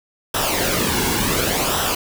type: noise with flanger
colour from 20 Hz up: pink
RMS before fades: -20 dBFS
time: 0.34-1.95 s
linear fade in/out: 5 ms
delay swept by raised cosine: 0.44 to 1.64 ms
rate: 0.69 Hz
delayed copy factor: -0.6
effects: none